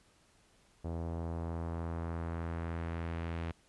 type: tone with low-pass filter sweep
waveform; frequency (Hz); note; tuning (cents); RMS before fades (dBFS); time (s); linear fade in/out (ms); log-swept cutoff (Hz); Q
sawtooth; 83.4; E2; +21; -38; 0.84-3.52; 10; 680 to 2700; 1.2
effects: pink hiss -67 dBFS RMS until 3.68 s + resampled to 24000 Hz